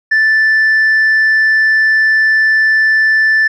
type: tone with tanh clipping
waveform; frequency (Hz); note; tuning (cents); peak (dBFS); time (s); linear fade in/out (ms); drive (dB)
sine; 1760; A6; 0; -8; 0.11-3.48; 10; 1
effects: none